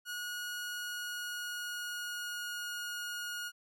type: tone with pitch glide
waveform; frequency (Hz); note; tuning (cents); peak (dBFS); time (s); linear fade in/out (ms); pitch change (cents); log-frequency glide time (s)
sawtooth; 1450 to 1438.3; F#6 to F#6; -35 to -49; -34; 0.05-3.52; 50; -14; 0.59-2.79
effects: none